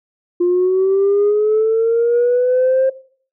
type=linear sweep; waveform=sine; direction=up; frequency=349.2 to 532 Hz; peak=-10 dBFS; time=0.4-2.9 s; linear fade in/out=10 ms; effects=noise-tail reverb RT60 0.5 s tail -19 dB re dry + tanh soft clip ceiling -8 dBFS